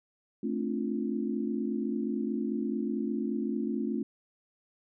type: chord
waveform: sine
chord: D minor seventh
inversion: second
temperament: equal with one note detuned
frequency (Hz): 220 / 265 / 293.7 / 349.2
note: A3 / C4 / D4 / F4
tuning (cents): 0 / +22 / 0 / 0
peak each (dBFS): -32 / -34 / -37 / -36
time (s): 0.43-4.03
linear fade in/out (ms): 5
effects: none